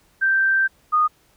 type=tone pair in turn; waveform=sine; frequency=1566 / 1232.5 Hz; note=G6 / D#6; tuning=-2 / -17 cents; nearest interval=major third; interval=415 cents; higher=first; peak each=-15 / -14 dBFS; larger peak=second; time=0.21-0.68 / 0.92-1.08 s; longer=first; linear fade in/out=20 ms; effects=pink hiss -59 dBFS RMS until 1.36 s